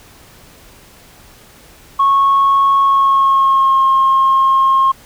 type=tone with pitch glide; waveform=sine; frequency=1100 to 1071.8 Hz; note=C#6 to C6; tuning=-14 to +41 cents; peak=-7 dBFS; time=1.99-4.92 s; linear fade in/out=10 ms; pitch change=-45 cents; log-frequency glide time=2.8-3.85 s; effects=tanh soft clip ceiling -5 dBFS + pink hiss -43 dBFS RMS until 5.05 s